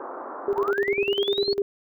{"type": "band-pass noise", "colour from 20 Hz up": "white", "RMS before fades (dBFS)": -36, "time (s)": [0, 0.71], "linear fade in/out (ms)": 2, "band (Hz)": [260, 1300], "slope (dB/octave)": 48}
{"type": "tone with tremolo", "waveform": "sine", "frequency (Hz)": 401, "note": "G4", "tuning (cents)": 39, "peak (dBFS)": -19, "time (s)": [0.48, 1.62], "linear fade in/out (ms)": 2, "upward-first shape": "square", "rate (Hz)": 10, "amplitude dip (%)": 80}
{"type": "linear sweep", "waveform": "sine", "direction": "up", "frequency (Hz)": [830.6, 4425], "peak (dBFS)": -27, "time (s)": [0.55, 1.54], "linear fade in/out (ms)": 10}
{"effects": []}